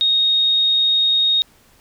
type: tone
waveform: sine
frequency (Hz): 3729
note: A#7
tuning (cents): 0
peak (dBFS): -13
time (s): 0.01-1.42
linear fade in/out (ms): 0
effects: pink hiss -53 dBFS RMS until 1.8 s